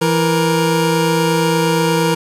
25% pulse tone pair together, 166.3 / 470.4 Hz, E3 / A#4, +16 / +16 cents, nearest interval octave + tritone, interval 1800 cents, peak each -12 dBFS, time 0.01-2.15 s, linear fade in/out 10 ms, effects resampled to 32000 Hz + 7-bit

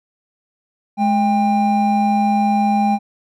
triangle tone pair together, 211.2 / 798.6 Hz, G#3 / G5, +29 / +32 cents, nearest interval octave + major seventh, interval 2303 cents, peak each -14 dBFS, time 0.97-2.99 s, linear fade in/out 50 ms, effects none

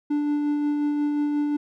triangle tone with tremolo, 293.7 Hz, D4, in tune, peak -18 dBFS, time 0.1-1.57 s, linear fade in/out 10 ms, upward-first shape sine, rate 5.6 Hz, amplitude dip 25%, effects none

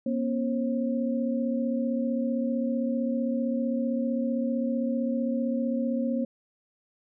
sine tone cluster, 238.9 / 274.4 / 537 Hz, A#3 / C#4 / C5, +43 / -17 / +45 cents, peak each -26 / -33 / -32 dBFS, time 0.06-6.25 s, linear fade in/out 5 ms, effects none

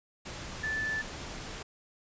sine tone in noise, 1751 Hz, A6, 9 cents flat, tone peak -30 dBFS, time 0.63-1.02 s, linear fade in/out 10 ms, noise pink, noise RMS -41 dBFS, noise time 0.25-1.63 s, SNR +8 dB, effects resampled to 16000 Hz

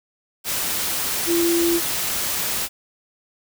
sine tone in noise, 340 Hz, F4, 46 cents flat, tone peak -17 dBFS, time 1.26-1.81 s, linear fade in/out 50 ms, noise white, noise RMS -24 dBFS, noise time 0.44-2.69 s, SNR +4 dB, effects none

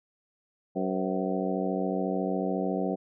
harmonic tone with a mistuned harmonic, 94 Hz, F#2, 28 cents sharp, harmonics 2 / 3 / 4 / 5 / 6 / 7 / 8, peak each -31 / -33 / -34 / -35 / -36 / -36 / -37 dBFS, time 0.75-2.96 s, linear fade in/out 20 ms, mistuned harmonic 6, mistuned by -81 cents, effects none

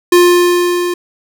square tone with level ramp, 352.7 Hz, F4, 17 cents sharp, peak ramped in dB -4 to -15 dBFS, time 0.12-0.94 s, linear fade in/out 5 ms, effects none

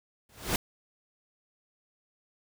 pink noise with exponential growth, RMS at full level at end -24 dBFS, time 0.29-0.56 s, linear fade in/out 2 ms, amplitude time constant 58 ms, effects none

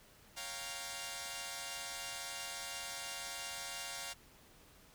5% pulse chord, G half-diminished seventh, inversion second, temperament equal, 554.4 / 698.5 / 784 / 932.3 Hz, Db5 / F5 / G5 / Bb5, 0 / 0 / 0 / 0 cents, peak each -38 / -34 / -37 / -36 dBFS, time 0.36-4.14 s, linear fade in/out 20 ms, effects pink hiss -62 dBFS RMS until 4.94 s

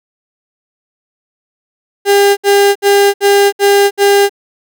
35% pulse tone bursts, 401.8 Hz, G4, 43 cents sharp, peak -4 dBFS, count 6, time 2.05-4.295 s, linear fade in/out 50 ms, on 320 ms, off 65 ms, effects none

